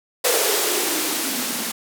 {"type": "noise with band-pass filter sweep", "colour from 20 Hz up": "violet", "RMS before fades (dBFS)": -22, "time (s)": [0.24, 1.72], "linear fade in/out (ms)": 10, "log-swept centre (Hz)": [490, 210], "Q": 6.4, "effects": []}